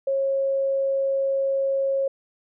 sine tone, 544 Hz, C#5, 33 cents flat, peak -20 dBFS, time 0.07-2.08 s, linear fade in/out 5 ms, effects none

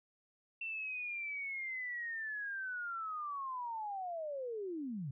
sine linear sweep, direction down, 2700 to 123.47 Hz, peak -38 dBFS, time 0.61-5.11 s, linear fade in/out 5 ms, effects none

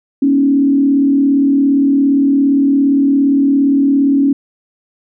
sine tone with frequency modulation, 277.2 Hz, C#4, in tune, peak -8 dBFS, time 0.22-4.33 s, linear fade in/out 5 ms, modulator 37.4 Hz, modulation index 0.6, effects none

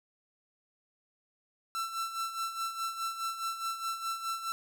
45% pulse tone with tremolo, 1339 Hz, E6, 27 cents sharp, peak -31 dBFS, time 1.75-4.52 s, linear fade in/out 0 ms, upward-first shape sine, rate 4.8 Hz, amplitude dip 65%, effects none

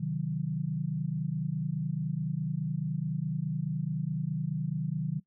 sine chord, C diminished, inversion none, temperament equal, 130.81 / 155.56 / 185 Hz, C3 / Eb3 / Gb3, 0 / 0 / 0 cents, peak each -36 / -31 / -35 dBFS, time 0-5.2 s, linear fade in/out 10 ms, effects noise-tail reverb RT60 0.1 s tail -20 dB re dry

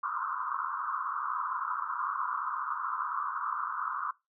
pink band-pass noise, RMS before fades -34 dBFS, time 0.03-4.11 s, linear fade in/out 5 ms, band 1000 to 1400 Hz, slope 96 dB/octave, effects noise-tail reverb RT60 0.2 s tail -19 dB re dry

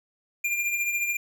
square tone with tremolo, 2396 Hz, D7, 34 cents sharp, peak -23 dBFS, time 0.44-1.17 s, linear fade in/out 5 ms, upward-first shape triangle, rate 14 Hz, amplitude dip 55%, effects none

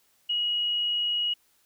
sine tone, 2900 Hz, F#7, 35 cents flat, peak -24 dBFS, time 0.29-1.34 s, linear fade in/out 10 ms, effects white hiss -66 dBFS RMS until 1.65 s

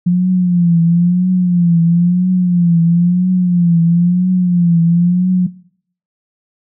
sine tone with vibrato, 175.4 Hz, F3, 8 cents sharp, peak -8 dBFS, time 0.06-5.47 s, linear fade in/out 10 ms, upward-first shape triangle, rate 1 Hz, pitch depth 93 cents each way, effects noise-tail reverb RT60 0.6 s tail -19 dB re dry

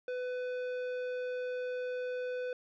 sine tone with tanh clipping, 500 Hz, B4, 21 cents sharp, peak -36 dBFS, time 0.08-2.53 s, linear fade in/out 2 ms, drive 12 dB, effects none

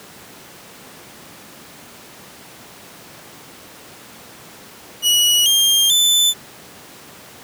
sawtooth tone with pitch steps, 2922 / 3205 / 3515 Hz, F#7 / G7 / A7, -22 / +38 / -2 cents, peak -9 dBFS, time 5.02-6.34 s, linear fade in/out 50 ms, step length 440 ms, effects pink hiss -40 dBFS RMS until 7.43 s + high-pass 150 Hz 12 dB/octave

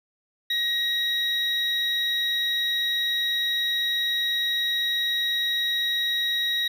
triangle tone pair together, 1891 / 3818 Hz, A#6 / A#7, +24 / +41 cents, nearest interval octave, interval 1217 cents, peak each -27 / -22 dBFS, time 0.5-6.68 s, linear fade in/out 5 ms, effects none

